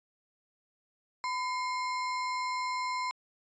sine tone with sample-and-hold, 1008 Hz, B5, 35 cents sharp, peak -30 dBFS, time 1.24-3.11 s, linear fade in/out 0 ms, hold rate 3150 Hz, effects resampled to 16000 Hz

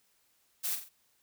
blue noise with echo, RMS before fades -33 dBFS, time 0.63-0.76 s, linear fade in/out 20 ms, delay 45 ms, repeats 3, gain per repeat -7 dB, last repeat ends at 0.895 s, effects white hiss -71 dBFS RMS until 1.22 s

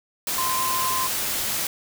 sine tone in noise, 1037 Hz, C6, 16 cents flat, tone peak -24 dBFS, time 0.38-1.07 s, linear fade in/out 2 ms, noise white, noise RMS -26 dBFS, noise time 0.27-1.67 s, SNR -1 dB, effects none

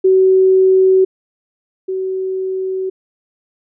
sine tone pair in turn, 377.6 / 377.6 Hz, F#4 / F#4, +35 / +35 cents, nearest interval unison, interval 0 cents, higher neither, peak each -7 / -17 dBFS, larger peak first, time 0.04-1.05 / 1.88-2.9 s, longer second, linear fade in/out 10 ms, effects none

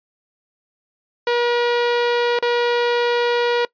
sawtooth tone with dropouts, 479.4 Hz, A#4, 48 cents sharp, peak -12 dBFS, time 1.27-3.65 s, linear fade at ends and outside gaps 2 ms, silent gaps 2.389-2.425 s, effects noise-tail reverb RT60 0.1 s tail -22 dB re dry + resampled to 11025 Hz

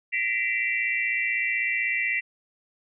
sine tone cluster, 1919 / 2035 / 2339 / 2718 Hz, A#6 / C7 / D7 / F7, +50 / -49 / -8 / -48 cents, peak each -31 / -27 / -28 / -31 dBFS, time 0.12-2.21 s, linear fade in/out 20 ms, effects none

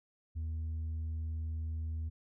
triangle tone with tanh clipping, 79.9 Hz, D#2, 47 cents sharp, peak -35 dBFS, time 0.35-2.1 s, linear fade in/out 20 ms, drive 7 dB, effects none

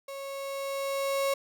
35% pulse tone with level ramp, 550 Hz, C#5, 14 cents flat, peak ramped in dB -36 to -23 dBFS, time 0.08-1.34 s, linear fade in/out 5 ms, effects none

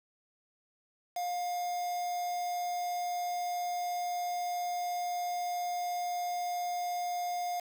triangle tone with quantisation, 709 Hz, F5, 26 cents sharp, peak -30 dBFS, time 1.16-7.6 s, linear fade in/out 5 ms, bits 7, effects none

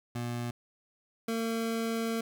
25% pulse tone pair in turn, 120 / 227.2 Hz, B2 / A#3, -49 / -44 cents, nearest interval major seventh, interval 1105 cents, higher second, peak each -29 / -26 dBFS, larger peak second, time 0.15-0.51 / 1.28-2.21 s, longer second, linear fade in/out 5 ms, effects none

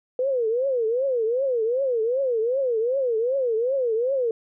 sine tone with vibrato, 491.4 Hz, B4, 9 cents flat, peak -20 dBFS, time 0.19-4.31 s, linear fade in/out 2 ms, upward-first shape triangle, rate 2.6 Hz, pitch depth 230 cents each way, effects none

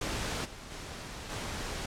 pink noise with level steps, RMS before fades -34 / -46 / -42 / -37 dBFS, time 0.01-1.86 s, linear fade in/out 5 ms, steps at 0.44 / 0.7 / 1.29 s, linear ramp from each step 20 ms, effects low-pass 8000 Hz 12 dB/octave

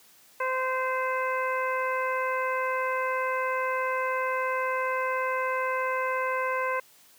harmonic tone, 517 Hz, C5, 21 cents flat, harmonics 1 / 2 / 3 / 4 / 5, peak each -30 / -29 / -33 / -35 / -40 dBFS, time 0.4-6.8 s, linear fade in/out 5 ms, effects white hiss -57 dBFS RMS until 7.18 s + high-pass 100 Hz 12 dB/octave

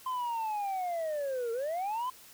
sine linear two-way sweep, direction down then up, 1039 to 450 to 1039 Hz, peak -28 dBFS, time 0.06-2.1 s, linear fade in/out 5 ms, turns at 1.52 s, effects tanh soft clip ceiling -30 dBFS + white hiss -54 dBFS RMS until 2.33 s

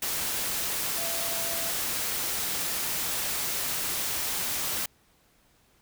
sine tone in noise, 671 Hz, E5, 31 cents sharp, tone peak -38 dBFS, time 0.98-1.7 s, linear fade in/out 5 ms, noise white, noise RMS -30 dBFS, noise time 0.02-4.86 s, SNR -11 dB, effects pink hiss -64 dBFS RMS until 5.81 s

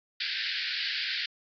white band-pass noise, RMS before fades -32 dBFS, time 0.2-1.26 s, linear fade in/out 5 ms, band 1500 to 4900 Hz, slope 96 dB/octave, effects AAC 64 kbps

